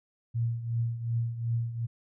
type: tone with tremolo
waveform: sine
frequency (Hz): 116.54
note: A#2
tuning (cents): 0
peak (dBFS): -24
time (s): 0.34-1.87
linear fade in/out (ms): 20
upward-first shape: triangle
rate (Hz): 2.7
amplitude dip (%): 75
effects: none